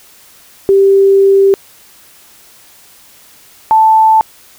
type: tone pair in turn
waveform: sine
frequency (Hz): 392 / 880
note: G4 / A5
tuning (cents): 0 / 0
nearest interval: octave + major second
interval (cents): 1400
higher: second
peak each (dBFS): -4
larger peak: neither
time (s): 0.69-1.54 / 3.71-4.21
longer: first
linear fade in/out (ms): 0
effects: white hiss -42 dBFS RMS until 4.58 s